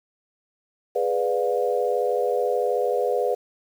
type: chord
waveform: sine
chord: G# diminished seventh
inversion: none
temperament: equal with one note detuned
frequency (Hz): 415.3 / 493.9 / 587.3 / 709.8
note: G#4 / B4 / D5 / F5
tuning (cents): 0 / 0 / 0 / +28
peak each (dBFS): -26 / -23 / -28 / -28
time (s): 0.95-3.35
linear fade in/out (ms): 10
effects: 8-bit